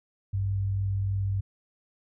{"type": "tone pair together", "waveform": "sine", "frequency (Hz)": [54.84, 98], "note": ["A1", "G2"], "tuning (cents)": [-5, 0], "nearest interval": "minor seventh", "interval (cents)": 1005, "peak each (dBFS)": [-37, -25], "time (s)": [0.33, 1.41], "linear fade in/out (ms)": 10, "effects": []}